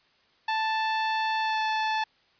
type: tone with pitch glide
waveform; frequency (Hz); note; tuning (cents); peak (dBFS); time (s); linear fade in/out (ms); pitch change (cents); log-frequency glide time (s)
sawtooth; 880 to 872.9; A5 to A5; 0 to -14; -21; 0.48-2.04; 5; -14; 1.41-1.61
effects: white hiss -64 dBFS RMS until 2.39 s + resampled to 11025 Hz